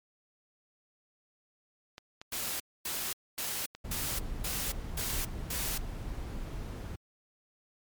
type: clicks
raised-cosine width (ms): 0.2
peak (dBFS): -27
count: 8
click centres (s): 1.981 / 2.215 / 2.479 / 2.595 / 2.994 / 3.098 / 3.38 / 3.75
type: noise bursts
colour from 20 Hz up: white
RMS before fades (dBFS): -35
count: 7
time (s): 2.32-5.78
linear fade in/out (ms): 5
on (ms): 280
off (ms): 250
type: noise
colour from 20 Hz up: brown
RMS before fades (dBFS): -38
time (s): 3.84-6.96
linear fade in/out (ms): 10
effects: MP3 96 kbps